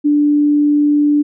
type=tone; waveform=sine; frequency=293.7 Hz; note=D4; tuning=in tune; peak=-9 dBFS; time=0.04-1.23 s; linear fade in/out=20 ms; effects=none